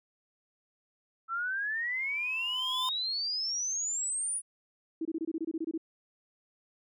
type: exponential sweep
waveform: sine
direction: up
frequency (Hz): 1318.5 to 9880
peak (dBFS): -30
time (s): 1.28-4.42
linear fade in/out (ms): 50
type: tone with exponential growth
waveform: square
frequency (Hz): 1020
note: C6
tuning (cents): -44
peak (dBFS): -31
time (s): 1.74-2.89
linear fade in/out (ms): 1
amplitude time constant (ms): 250
type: tone bursts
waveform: sine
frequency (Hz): 323.9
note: E4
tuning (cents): -30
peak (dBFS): -30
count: 12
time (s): 5.01-5.778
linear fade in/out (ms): 5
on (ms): 42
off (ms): 24
effects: none